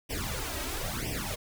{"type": "noise with flanger", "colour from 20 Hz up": "pink", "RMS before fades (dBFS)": -34, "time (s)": [0.09, 1.36], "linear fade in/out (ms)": 20, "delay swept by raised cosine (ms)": [0.36, 3.16], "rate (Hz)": 1, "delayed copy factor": 0.95, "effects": []}